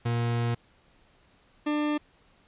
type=tone pair in turn; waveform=40% pulse; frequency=118.1 / 298.2 Hz; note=A#2 / D4; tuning=+23 / +27 cents; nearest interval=octave + major third; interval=1604 cents; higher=second; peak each=-24 dBFS; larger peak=neither; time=0.05-0.55 / 1.66-1.98 s; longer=first; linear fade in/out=10 ms; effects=pink hiss -62 dBFS RMS until 2.47 s + resampled to 8000 Hz